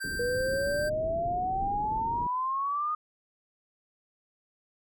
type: tone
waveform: square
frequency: 1568 Hz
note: G6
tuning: in tune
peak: -33 dBFS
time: 0-0.9 s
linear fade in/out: 20 ms
type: low-pass noise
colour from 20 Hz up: pink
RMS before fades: -39 dBFS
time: 0.04-2.27 s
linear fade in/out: 2 ms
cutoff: 450 Hz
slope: 48 dB/octave
type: exponential sweep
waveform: sine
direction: up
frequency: 477.7 to 1239 Hz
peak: -27 dBFS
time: 0.19-2.95 s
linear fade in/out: 5 ms
effects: none